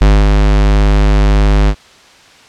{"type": "tone with ADSR envelope", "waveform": "square", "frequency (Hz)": 50.8, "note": "G#1", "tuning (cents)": -38, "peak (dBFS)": -4, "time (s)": [0.01, 1.75], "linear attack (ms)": 5, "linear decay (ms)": 240, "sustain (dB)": -3, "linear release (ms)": 63, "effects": ["white hiss -41 dBFS RMS until 2.48 s", "low-pass 5000 Hz 12 dB/octave"]}